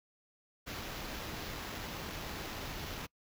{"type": "noise with sample-and-hold", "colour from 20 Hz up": "pink", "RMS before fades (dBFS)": -42, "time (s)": [0.66, 3.07], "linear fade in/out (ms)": 20, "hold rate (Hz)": 8820, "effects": ["noise-tail reverb RT60 0.1 s tail -25 dB re dry"]}